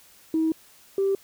sine tone pair in turn, 320.1 / 391.2 Hz, D#4 / G4, +49 / -4 cents, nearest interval minor third, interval 347 cents, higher second, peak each -19 dBFS, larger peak neither, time 0.34-0.52 / 0.98-1.15 s, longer first, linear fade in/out 2 ms, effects tanh soft clip ceiling -15 dBFS + white hiss -54 dBFS RMS until 1.23 s

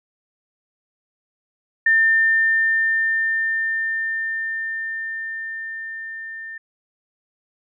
sine tone with level ramp, 1800 Hz, A6, 39 cents sharp, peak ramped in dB -12 to -31 dBFS, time 1.86-6.58 s, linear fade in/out 5 ms, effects none

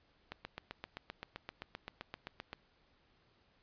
click train, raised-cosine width 0.3 ms, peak -26 dBFS, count 18, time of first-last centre 0.32-2.531 s, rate 7.69 Hz, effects pink hiss -71 dBFS RMS until 3.62 s + resampled to 11025 Hz

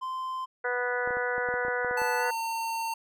triangle tone, 1037 Hz, C6, 16 cents flat, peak -29 dBFS, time 0.01-0.46 s, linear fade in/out 20 ms
harmonic tone, 246.1 Hz, B3, 6 cents flat, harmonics 2 / 3 / 4 / 5 / 6 / 7 / 8, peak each -31 / -37 / -37 / -41 / -31 / -37 / -38 dBFS, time 0.64-2.31 s, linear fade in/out 10 ms
clicks, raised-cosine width 1 ms, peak -25 dBFS, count 11, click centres 1.075 / 1.107 / 1.17 / 1.381 / 1.488 / 1.54 / 1.65 / 1.683 / 1.847 / 1.911 / 2.018 s
square tone with pitch glide, 880 to 908.4 Hz, A5 to A#5, 0 to -45 cents, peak -30 dBFS, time 1.97-2.94 s, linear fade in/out 5 ms, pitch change +55 cents, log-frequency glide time 2.18-2.27 s
effects none

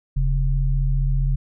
sine tone pair together, 40.23 / 135.7 Hz, E1 / C#3, -41 / -36 cents, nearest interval octave + major sixth, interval 2105 cents, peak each -18 / -22 dBFS, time 0.16-1.36 s, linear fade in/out 10 ms, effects none

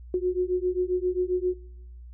sine beating tone pair, 360 / 367.5 Hz, F#4 / F#4, -47 / -12 cents, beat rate 7.5 Hz, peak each -26 dBFS, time 0.14-1.54 s, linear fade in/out 2 ms, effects noise-tail reverb RT60 0.8 s tail -22 dB re dry + added 60 Hz sine -41 dBFS peak until 2.13 s

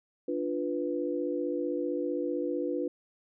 sine chord, B diminished, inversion first, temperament equal, 293.7 / 349.2 / 493.9 Hz, D4 / F4 / B4, 0 / 0 / 0 cents, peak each -33 dBFS, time 0.28-2.88 s, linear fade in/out 5 ms, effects none

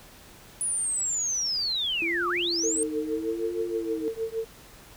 sine linear two-way sweep, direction down then up, 9940 to 1108.7 to 8810 Hz, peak -25 dBFS, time 0.61-2.83 s, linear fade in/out 0 ms, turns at 2.29 s
sine tone with vibrato, 329.6 Hz, E4, in tune, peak -30 dBFS, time 2.02-4.08 s, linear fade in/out 0 ms, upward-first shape sine, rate 0.8 Hz, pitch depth 110 cents each way
sine tone with tremolo, 450 Hz, A4, 39 cents sharp, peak -24 dBFS, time 2.63-4.45 s, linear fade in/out 10 ms, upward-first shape triangle, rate 6.4 Hz, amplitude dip 100%
effects pink hiss -50 dBFS RMS until 4.96 s

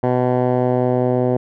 10% pulse tone with low-pass filter sweep, 125.3 Hz, B2, 25 cents sharp, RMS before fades -17 dBFS, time 0.03-1.37 s, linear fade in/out 5 ms, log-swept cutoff 930 to 570 Hz, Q 1.2, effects none

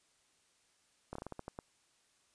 slowing click train, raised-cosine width 1 ms, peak -28 dBFS, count 9, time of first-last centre 1.13-1.589 s, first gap 24 ms, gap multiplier 1.24, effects white hiss -72 dBFS RMS until 2.34 s + resampled to 22050 Hz

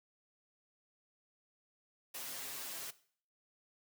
white noise with comb filter, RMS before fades -44 dBFS, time 2.14-2.91 s, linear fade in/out 10 ms, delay 7.4 ms, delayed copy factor +0.8, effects noise-tail reverb RT60 0.5 s tail -17 dB re dry + high-pass 150 Hz 12 dB/octave

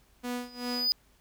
sawtooth tone with tremolo, 245.4 Hz, B3, 11 cents flat, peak -27 dBFS, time 0.23-0.89 s, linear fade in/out 20 ms, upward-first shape sine, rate 2.6 Hz, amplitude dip 90%
triangle tone with exponential growth, 4951 Hz, D#8, 9 cents flat, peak -20 dBFS, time 0.36-0.92 s, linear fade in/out 0 ms, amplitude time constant 120 ms
effects added 50 Hz sine -65 dBFS peak until 1.2 s + pink hiss -65 dBFS RMS until 1.2 s

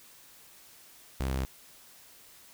sawtooth tone, 66 Hz, C2, 16 cents sharp, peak -25 dBFS, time 1.2-1.45 s, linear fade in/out 0 ms, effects white hiss -55 dBFS RMS until 2.53 s

